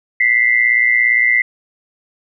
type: tone pair together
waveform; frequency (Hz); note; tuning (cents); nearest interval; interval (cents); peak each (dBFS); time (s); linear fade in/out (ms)
sine; 1974.6 / 2092; B6 / C7; -1 / -1; minor second; 100; -13; 0.2-1.42; 5
effects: none